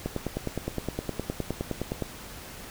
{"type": "click train", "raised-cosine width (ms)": 2, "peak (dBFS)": -15, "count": 20, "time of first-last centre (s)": [0.06, 2.023], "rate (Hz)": 9.68, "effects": ["pink hiss -43 dBFS RMS until 2.7 s"]}